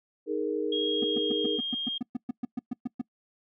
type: chord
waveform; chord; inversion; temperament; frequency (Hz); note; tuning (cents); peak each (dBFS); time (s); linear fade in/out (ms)
sine; D# suspended fourth; none; just; 311.1 / 414.8 / 466.7; D#4 / G#4 / A#4; 0 / -2 / +2; -32 / -31 / -31; 0.26-1.6; 50
type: tone with pitch glide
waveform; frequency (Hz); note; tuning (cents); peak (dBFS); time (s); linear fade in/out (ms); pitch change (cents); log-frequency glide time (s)
sine; 3274 to 3227; G#7 to G7; -25 to +50; -29; 0.72-1.98; 5; -25; 0.91-1.57
type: tone bursts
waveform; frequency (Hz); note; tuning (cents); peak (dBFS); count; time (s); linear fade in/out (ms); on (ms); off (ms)
triangle; 245.7; B3; -9; -25; 15; 1.02-3.015; 5; 21; 120
effects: noise-tail reverb RT60 0.1 s tail -23 dB re dry